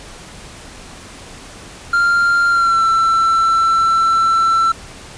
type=tone with pitch glide; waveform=triangle; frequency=1392 to 1339.9 Hz; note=F6 to E6; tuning=-6 to +28 cents; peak=-9 dBFS; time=1.93-4.72 s; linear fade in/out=5 ms; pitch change=-66 cents; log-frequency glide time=2.49-2.82 s; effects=pink hiss -36 dBFS RMS until 5.17 s + resampled to 22050 Hz